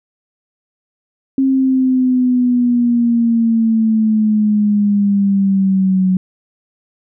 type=exponential sweep; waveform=sine; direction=down; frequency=268.8 to 185 Hz; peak=-10 dBFS; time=1.38-6.17 s; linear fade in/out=2 ms; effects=none